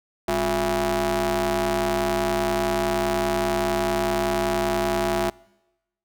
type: ring-modulated tone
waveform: sawtooth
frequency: 155.56 Hz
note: D#3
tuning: in tune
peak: -14 dBFS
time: 0.28-5.3 s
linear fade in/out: 5 ms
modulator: 512 Hz
effects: noise-tail reverb RT60 1.0 s tail -24 dB re dry